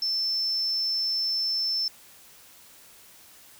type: tone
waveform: sine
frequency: 5310 Hz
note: E8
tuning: 12 cents sharp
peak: -24 dBFS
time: 0.02-1.88 s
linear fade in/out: 2 ms
effects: white hiss -52 dBFS RMS until 3.59 s